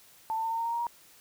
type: tone with pitch steps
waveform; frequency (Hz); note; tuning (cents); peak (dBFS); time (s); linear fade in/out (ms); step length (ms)
sine; 887 / 895.2 / 903.5 / 911.9 / 920.4 / 928.9 / 937.6 / 946.3; A5 / A5 / A5 / A#5 / A#5 / A#5 / A#5 / A#5; +14 / +30 / +46 / -38 / -22 / -6 / +10 / +26; -28; 0.3-0.868; 0; 71
effects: white hiss -57 dBFS RMS until 1.2 s